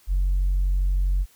sine tone, 46.25 Hz, F#1, in tune, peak -17 dBFS, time 0.07-1.26 s, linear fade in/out 50 ms, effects tanh soft clip ceiling -16 dBFS + white hiss -57 dBFS RMS until 1.35 s

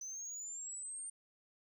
sine exponential sweep, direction up, 6050 to 8870 Hz, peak -40 dBFS, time 0.01-1.1 s, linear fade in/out 5 ms, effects tanh soft clip ceiling -41 dBFS

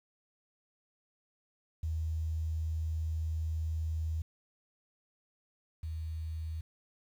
sine tone pair in turn, 79.9 / 79.9 Hz, D#2 / D#2, +47 / +47 cents, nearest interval unison, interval 0 cents, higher neither, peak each -31 / -35 dBFS, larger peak first, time 1.83-4.22 / 5.83-6.61 s, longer first, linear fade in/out 5 ms, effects 10-bit

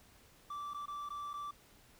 triangle tone with dropouts, 1166 Hz, D6, 13 cents flat, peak -38 dBFS, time 0.5-1.51 s, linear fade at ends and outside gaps 5 ms, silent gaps 0.736-0.744 / 0.858-0.88 / 1.09-1.103 / 1.333-1.338 s, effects pink hiss -63 dBFS RMS until 1.99 s

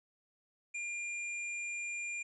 sine tone with hard clipping, 2400 Hz, D7, 37 cents sharp, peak -38 dBFS, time 0.74-2.23 s, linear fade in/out 10 ms, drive 16 dB, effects resampled to 24000 Hz

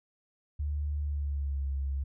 sine tone with pitch glide, 73.42 to 68.5 Hz, D2 to C#2, 0 to -20 cents, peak -29 dBFS, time 0.59-2.04 s, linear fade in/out 10 ms, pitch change -120 cents, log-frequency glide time 1.01-1.68 s, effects none

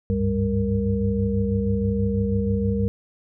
sine tone cluster, 68.8 / 96.2 / 102.4 / 199 / 466.4 Hz, C#2 / G2 / G#2 / G3 / A#4, -12 / -32 / -24 / +26 / +1 cents, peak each -29 / -26 / -28 / -23 / -27 dBFS, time 0.1-2.88 s, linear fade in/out 0 ms, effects none

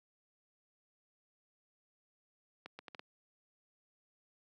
accelerating click train, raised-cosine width 0.3 ms, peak -30 dBFS, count 5, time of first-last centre 2.66-2.994 s, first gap 130 ms, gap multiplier 0.71, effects high-pass 200 Hz 12 dB/octave

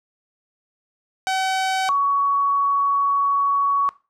sawtooth / sine tone pair in turn, 760 / 1121.7 Hz, F#5 / C#6, +46 / +20 cents, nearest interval perfect fifth, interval 674 cents, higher second, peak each -16 dBFS, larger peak neither, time 1.27-1.89 / 1.89-3.89 s, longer second, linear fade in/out 0 ms, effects noise-tail reverb RT60 0.3 s tail -19 dB re dry + low-pass 8000 Hz 12 dB/octave

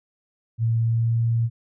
sine tone with pitch glide, 114.4 to 115.73 Hz, A#2 to A#2, -32 to -12 cents, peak -18 dBFS, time 0.58-1.5 s, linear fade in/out 50 ms, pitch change +20 cents, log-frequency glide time 0.77-1.2 s, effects none

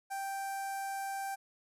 sawtooth tone with notch filter, 784 Hz, G5, in tune, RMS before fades -38 dBFS, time 0.1-1.36 s, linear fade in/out 20 ms, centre 3400 Hz, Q 0.57, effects resampled to 32000 Hz

